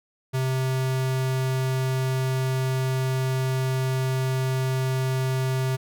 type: tone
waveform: square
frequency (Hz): 130.81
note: C3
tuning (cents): 0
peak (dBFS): -23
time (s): 0.33-5.77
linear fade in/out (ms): 20
effects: none